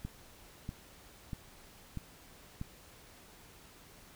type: click train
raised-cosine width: 5 ms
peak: -26 dBFS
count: 5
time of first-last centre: 0.05-2.614 s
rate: 1.56 Hz
effects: pink hiss -57 dBFS RMS until 4.15 s